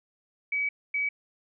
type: tone bursts at uneven times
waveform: sine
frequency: 2277 Hz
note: C#7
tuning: 46 cents sharp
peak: -25 dBFS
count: 2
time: 0.52-0.69 / 0.94-1.09 s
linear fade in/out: 5 ms
effects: none